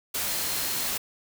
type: tone in noise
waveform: sine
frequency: 4186 Hz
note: C8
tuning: in tune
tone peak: -39 dBFS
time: 0.27-0.88 s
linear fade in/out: 10 ms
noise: white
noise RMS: -29 dBFS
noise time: 0.14-0.98 s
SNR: -13 dB
effects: none